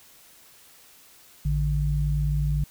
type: tone pair together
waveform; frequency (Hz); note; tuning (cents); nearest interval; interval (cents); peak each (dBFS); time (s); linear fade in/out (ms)
sine; 55.06 / 147; A1 / D3; +2 / +2; octave + perfect fourth; 1700; -24; 1.45-2.64; 5
effects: white hiss -53 dBFS RMS until 2.7 s